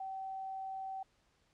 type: tone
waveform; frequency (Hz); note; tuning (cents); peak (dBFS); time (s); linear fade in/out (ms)
sine; 768; G5; -36; -39; 0-1.03; 5
effects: pink hiss -73 dBFS RMS until 1.53 s + low-pass 7000 Hz 12 dB/octave